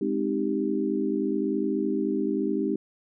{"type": "chord", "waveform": "sine", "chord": "Ab major seventh", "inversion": "none", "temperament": "equal", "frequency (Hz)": [207.7, 261.6, 311.1, 392], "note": ["Ab3", "C4", "Eb4", "G4"], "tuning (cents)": [0, 0, 0, 0], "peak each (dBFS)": [-30, -30, -28, -29], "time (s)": [0.01, 2.76], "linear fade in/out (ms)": 5, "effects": []}